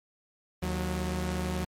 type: tone pair together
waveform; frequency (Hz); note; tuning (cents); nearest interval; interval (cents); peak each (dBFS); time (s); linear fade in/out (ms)
sawtooth; 76.77 / 182.6; D#2 / F#3; -23 / -23; octave + minor third; 1500; -28; 0.62-1.65; 10
effects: MP3 64 kbps